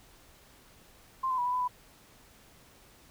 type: tone with pitch steps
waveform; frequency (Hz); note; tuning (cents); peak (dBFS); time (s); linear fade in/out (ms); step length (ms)
sine; 1049 / 1024 / 976 / 990 / 1002 / 992; C6 / C6 / B5 / B5 / B5 / B5; +4 / -38 / -21 / +4 / +25 / +7; -27; 1.23-1.68; 10; 75
effects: pink hiss -58 dBFS RMS until 3.1 s